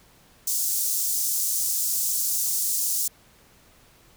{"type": "high-pass noise", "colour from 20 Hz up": "pink", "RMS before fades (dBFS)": -25, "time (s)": [0.47, 3.08], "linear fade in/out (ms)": 5, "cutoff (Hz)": 6200, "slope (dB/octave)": 24, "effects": ["pink hiss -56 dBFS RMS until 4.16 s"]}